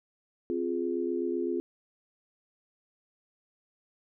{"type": "chord", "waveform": "sine", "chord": "F minor", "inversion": "second", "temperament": "equal with one note detuned", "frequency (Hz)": [261.6, 349.2, 417.2], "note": ["C4", "F4", "Ab4"], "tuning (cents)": [0, 0, 8], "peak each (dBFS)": [-34, -30, -34], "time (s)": [0.5, 1.6], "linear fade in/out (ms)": 0, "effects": []}